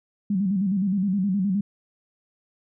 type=tone with vibrato; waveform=sine; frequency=194 Hz; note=G3; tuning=18 cents flat; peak=-20 dBFS; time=0.3-1.61 s; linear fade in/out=5 ms; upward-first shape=square; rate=9.6 Hz; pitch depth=91 cents each way; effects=none